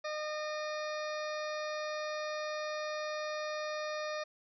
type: harmonic tone with a mistuned harmonic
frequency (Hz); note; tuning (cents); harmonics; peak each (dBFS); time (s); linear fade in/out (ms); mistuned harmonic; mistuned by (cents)
610; D#5; -34; 1 / 2 / 3 / 4 / 6 / 7 / 8 / 9; -37 / -42 / -44 / -48 / -51 / -52 / -51 / -53; 0.04-4.24; 10; 9; +45
effects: none